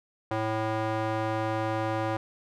square tone with band-pass filter, 110 Hz, A2, in tune, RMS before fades -29 dBFS, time 0.31-2.17 s, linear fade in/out 5 ms, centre 780 Hz, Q 0.93, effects none

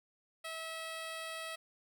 10% pulse tone, 648 Hz, E5, 30 cents flat, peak -32 dBFS, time 0.44-1.56 s, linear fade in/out 10 ms, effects none

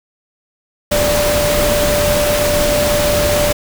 sine tone in noise, 589 Hz, D5, 5 cents sharp, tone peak -14 dBFS, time 0.91-3.53 s, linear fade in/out 10 ms, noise pink, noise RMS -17 dBFS, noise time 0.91-3.53 s, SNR 0 dB, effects none

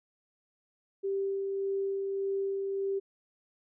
sine tone with tremolo, 392 Hz, G4, in tune, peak -28 dBFS, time 1.03-3 s, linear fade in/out 20 ms, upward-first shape sine, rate 1.7 Hz, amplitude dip 25%, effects none

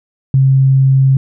sine tone, 134.1 Hz, C3, 43 cents sharp, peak -6 dBFS, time 0.34-1.17 s, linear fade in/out 2 ms, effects none

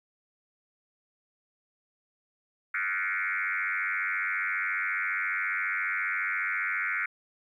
sine tone with frequency modulation, 1818 Hz, A#6, 44 cents flat, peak -27 dBFS, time 2.74-7.06 s, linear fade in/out 5 ms, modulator 94.6 Hz, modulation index 5, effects 11-bit

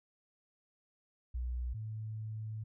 sine tone pair in turn, 61.2 / 109.05 Hz, B1 / A2, -15 / -15 cents, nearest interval minor seventh, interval 1000 cents, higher second, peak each -34 / -38 dBFS, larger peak first, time 1.34-1.74 / 1.74-2.64 s, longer second, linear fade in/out 10 ms, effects none

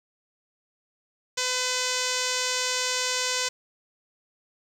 5% pulse tone with low-pass filter, 505 Hz, B4, 39 cents sharp, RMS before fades -27 dBFS, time 1.37-3.49 s, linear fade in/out 10 ms, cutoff 7600 Hz, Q 2.1, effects 8-bit

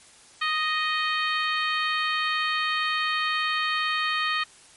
harmonic tone, 622 Hz, D#5, 1 cent flat, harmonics 2 / 3 / 4 / 5 / 6 / 7, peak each -27 / -28 / -31 / -32 / -35 / -35 dBFS, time 0.41-4.44 s, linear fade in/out 10 ms, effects white hiss -52 dBFS RMS until 4.76 s + MP3 48 kbps

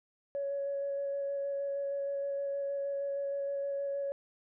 sine tone with vibrato, 559 Hz, C#5, 14 cents sharp, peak -31 dBFS, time 0.35-4.12 s, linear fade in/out 0 ms, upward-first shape square, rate 6.4 Hz, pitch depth 8 cents each way, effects tanh soft clip ceiling -27 dBFS

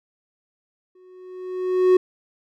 triangle tone with exponential growth, 368.1 Hz, F#4, 9 cents flat, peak -8 dBFS, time 0.95-1.97 s, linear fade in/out 5 ms, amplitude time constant 220 ms, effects none

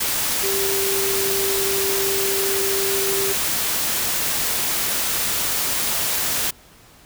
sine tone in noise, 392 Hz, G4, in tune, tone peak -23 dBFS, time 0.43-3.33 s, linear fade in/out 10 ms, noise white, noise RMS -22 dBFS, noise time 0-6.51 s, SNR -4 dB, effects pink hiss -49 dBFS RMS until 7.05 s

